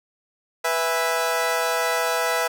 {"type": "chord", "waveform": "20% pulse", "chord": "E major", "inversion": "second", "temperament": "equal with one note detuned", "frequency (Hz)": [493.9, 659.3, 822.5], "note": ["B4", "E5", "G#5"], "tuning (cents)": [0, 0, -17], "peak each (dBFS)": [-20, -19, -23], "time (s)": [0.64, 2.48], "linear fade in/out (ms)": 10, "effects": []}